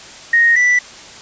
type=tone pair in turn; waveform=sine / triangle; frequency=1864.7 / 1970.8 Hz; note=A#6 / B6; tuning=0 / -4 cents; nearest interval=minor second; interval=96 cents; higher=second; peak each=-8 dBFS; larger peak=neither; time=0.33-0.56 / 0.56-0.79 s; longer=neither; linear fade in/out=5 ms; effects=white hiss -36 dBFS RMS until 1.21 s + resampled to 16000 Hz